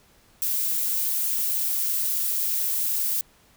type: noise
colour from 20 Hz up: violet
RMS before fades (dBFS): -25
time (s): 0.42-3.21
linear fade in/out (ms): 0
effects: pink hiss -58 dBFS RMS until 3.56 s